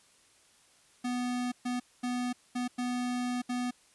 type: tone bursts at uneven times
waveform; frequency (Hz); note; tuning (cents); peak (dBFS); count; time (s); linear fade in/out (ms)
square; 246.9; B3; 0; -31; 6; 1.04-1.52 / 1.65-1.8 / 2.03-2.33 / 2.55-2.68 / 2.78-3.42 / 3.49-3.71; 10
effects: white hiss -63 dBFS RMS until 3.94 s + resampled to 24000 Hz